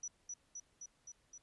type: tone with echo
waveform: sine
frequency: 5900 Hz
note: F#8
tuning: 6 cents flat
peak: -40 dBFS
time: 0.03-0.08 s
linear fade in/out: 5 ms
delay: 260 ms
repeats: 5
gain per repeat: -2 dB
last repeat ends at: 1.38 s
effects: pink hiss -74 dBFS RMS until 1.42 s + resampled to 24000 Hz